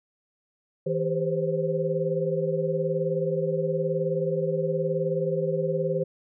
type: tone cluster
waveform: sine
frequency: 162.2 / 395.7 / 510 / 529 Hz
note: E3 / G4 / C5 / C5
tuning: -28 / +16 / -44 / +19 cents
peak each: -29 dBFS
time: 0.86-6.04 s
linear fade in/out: 10 ms
effects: none